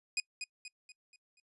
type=tone with echo; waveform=20% pulse; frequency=2489 Hz; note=D#7; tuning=in tune; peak=-25 dBFS; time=0.17-0.2 s; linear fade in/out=2 ms; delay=240 ms; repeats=5; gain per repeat=-7 dB; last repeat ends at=1.4 s; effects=noise-tail reverb RT60 0.1 s tail -26 dB re dry + resampled to 24000 Hz